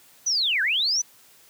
sine linear two-way sweep, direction down then up, 6120 to 1480 to 6120 Hz, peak -20 dBFS, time 0.26-1.02 s, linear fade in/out 10 ms, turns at 0.62 s, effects white hiss -54 dBFS RMS until 1.49 s + high-pass 80 Hz 12 dB/octave

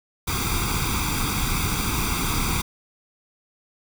pink noise with comb filter, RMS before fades -24 dBFS, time 0.27-2.62 s, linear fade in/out 10 ms, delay 0.84 ms, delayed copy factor +0.9, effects none

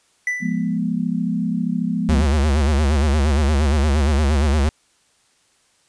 triangle tone with exponential decay, 1985 Hz, B6, 8 cents sharp, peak -15 dBFS, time 0.27-0.78 s, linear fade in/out 2 ms, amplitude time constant 110 ms
sine chord, F diminished, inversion none, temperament equal with one note detuned, 174.61 / 207.7 / 242.3 Hz, F3 / Ab3 / Cb4, 0 / 0 / -33 cents, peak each -23 dBFS, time 0.4-2.26 s, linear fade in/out 50 ms
square tone with vibrato, 72.9 Hz, D2, 12 cents flat, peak -15 dBFS, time 2.09-4.69 s, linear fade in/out 0 ms, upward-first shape sine, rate 8.6 Hz, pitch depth 130 cents each way
effects white hiss -60 dBFS RMS until 5.88 s + resampled to 22050 Hz

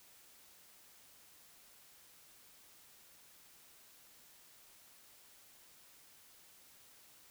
silence, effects white hiss -62 dBFS RMS until 7.3 s

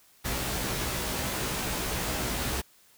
pink noise with comb filter, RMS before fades -31 dBFS, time 0.24-2.62 s, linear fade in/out 20 ms, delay 16 ms, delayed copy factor +0.85, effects white hiss -60 dBFS RMS until 2.97 s

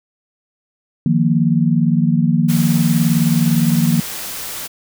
sine chord, Eb suspended second, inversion none, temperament just, 155.56 / 175.01 / 233.3 Hz, Eb3 / F3 / Bb3, 0 / +4 / +2 cents, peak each -16 dBFS, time 1.06-4 s, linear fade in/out 2 ms
white noise, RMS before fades -27 dBFS, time 2.48-4.68 s, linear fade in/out 20 ms
effects none

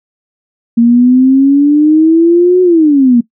sine exponential two-way sweep, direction up then down, 230.9 to 368.8 to 230.9 Hz, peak -3 dBFS, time 0.77-3.21 s, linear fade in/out 10 ms, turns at 2.62 s, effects noise-tail reverb RT60 0.1 s tail -19 dB re dry

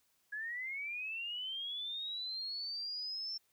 sine linear sweep, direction up, 1661.2 to 5400 Hz, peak -38 dBFS, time 0.32-3.38 s, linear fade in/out 10 ms, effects white hiss -75 dBFS RMS until 3.52 s

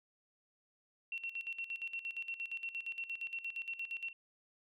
sine tone with tremolo, 2722 Hz, F7, 45 cents flat, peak -37 dBFS, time 1.12-4.13 s, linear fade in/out 2 ms, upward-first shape square, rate 8.6 Hz, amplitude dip 75%, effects none

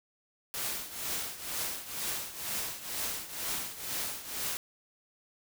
white noise with tremolo, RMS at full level -33 dBFS, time 0.54-4.57 s, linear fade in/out 0 ms, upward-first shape triangle, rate 2.1 Hz, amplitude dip 80%, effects none

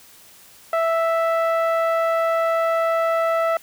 sawtooth tone with low-pass filter, 659.3 Hz, E5, in tune, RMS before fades -20 dBFS, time 0.73-3.57 s, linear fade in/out 2 ms, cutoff 1500 Hz, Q 1.3, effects white hiss -48 dBFS RMS until 3.62 s

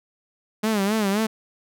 sawtooth tone with vibrato, 207.7 Hz, G#3, in tune, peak -16 dBFS, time 0.63-1.27 s, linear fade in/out 10 ms, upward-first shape sine, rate 3.8 Hz, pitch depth 120 cents each way, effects none

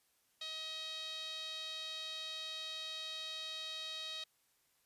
sawtooth tone with band-pass filter, 633 Hz, D#5, 30 cents sharp, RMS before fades -44 dBFS, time 0.41-4.24 s, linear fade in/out 5 ms, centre 3800 Hz, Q 5, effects white hiss -75 dBFS RMS until 4.85 s + resampled to 32000 Hz

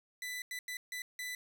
sawtooth tone bursts at uneven times, 1992 Hz, B6, 14 cents sharp, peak -35 dBFS, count 5, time 0.22-0.42 / 0.51-0.59 / 0.68-0.77 / 0.92-1.02 / 1.19-1.35 s, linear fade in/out 2 ms, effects none

